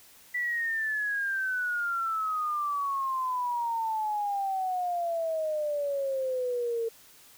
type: exponential sweep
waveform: sine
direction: down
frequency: 1975.5 to 452.5 Hz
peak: -27 dBFS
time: 0.34-6.89 s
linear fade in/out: 10 ms
effects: white hiss -55 dBFS RMS until 7.37 s